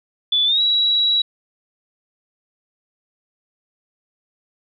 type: tone with pitch glide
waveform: sine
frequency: 3467 to 3892 Hz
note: A7 to B7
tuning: -26 to -26 cents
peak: -14 dBFS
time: 0.32-1.22 s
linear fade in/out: 5 ms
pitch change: +200 cents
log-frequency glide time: 0.45-0.61 s
effects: none